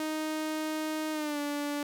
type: tone with pitch glide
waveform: sawtooth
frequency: 311.1 to 290.3 Hz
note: D#4 to D4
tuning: 0 to -20 cents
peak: -27 dBFS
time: 0-1.83 s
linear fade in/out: 2 ms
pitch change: -120 cents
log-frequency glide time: 1.12-1.39 s
effects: none